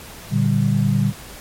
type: chord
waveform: sine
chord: G minor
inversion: first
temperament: equal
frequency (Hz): 116.54 / 146.83 / 196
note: Bb2 / D3 / G3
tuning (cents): 0 / 0 / 0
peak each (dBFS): -19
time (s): 0.3-1.13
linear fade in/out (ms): 50
effects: pink hiss -38 dBFS RMS until 1.4 s + MP3 64 kbps